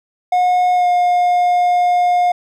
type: tone with pitch glide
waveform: triangle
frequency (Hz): 723 to 713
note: F#5 to F5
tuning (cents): -40 to +36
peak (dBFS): -9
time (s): 0.32-2.32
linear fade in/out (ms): 5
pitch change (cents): -24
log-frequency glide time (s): 0.74-0.87
effects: none